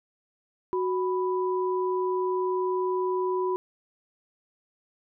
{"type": "tone pair together", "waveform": "sine", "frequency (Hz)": [370, 989.9], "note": ["F#4", "B5"], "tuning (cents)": [0, 4], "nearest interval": "octave + perfect fourth", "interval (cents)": 1704, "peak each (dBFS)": [-25, -30], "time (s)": [0.73, 3.56], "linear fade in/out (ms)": 0, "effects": []}